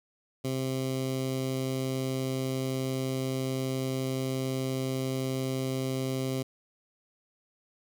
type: tone with notch filter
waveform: 15% pulse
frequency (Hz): 131.6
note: C3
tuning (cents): +10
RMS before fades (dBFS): -31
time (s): 0.44-6.43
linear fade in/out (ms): 10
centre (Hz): 1500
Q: 1
effects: none